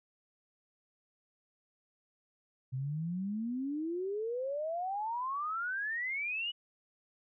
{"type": "exponential sweep", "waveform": "sine", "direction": "up", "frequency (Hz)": [125.8, 2960], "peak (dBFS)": -33, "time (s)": [2.72, 6.52], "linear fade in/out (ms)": 20, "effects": []}